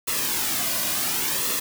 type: noise with flanger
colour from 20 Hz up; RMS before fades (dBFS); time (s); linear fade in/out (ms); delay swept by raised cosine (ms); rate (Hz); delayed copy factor
white; -25; 0.07-1.6; 10; 1.3 to 2.3; 0.7; -0.55
effects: none